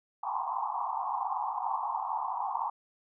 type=band-pass noise; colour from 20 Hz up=white; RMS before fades=-33 dBFS; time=0.23-2.7 s; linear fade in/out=5 ms; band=750 to 1100 Hz; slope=96 dB/octave; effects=none